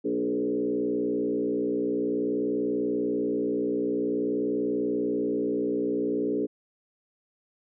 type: tone with frequency modulation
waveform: sine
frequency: 355.5 Hz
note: F4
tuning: 31 cents sharp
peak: -24 dBFS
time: 0.04-6.47 s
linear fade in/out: 20 ms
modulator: 60.5 Hz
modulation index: 1.9
effects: none